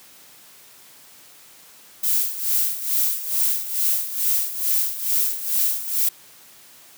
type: noise with tremolo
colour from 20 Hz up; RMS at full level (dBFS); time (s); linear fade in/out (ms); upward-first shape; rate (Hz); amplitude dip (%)
violet; -19; 2.03-6.09; 5; sine; 2.3; 75
effects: white hiss -48 dBFS RMS until 6.97 s + high-pass 100 Hz 12 dB/octave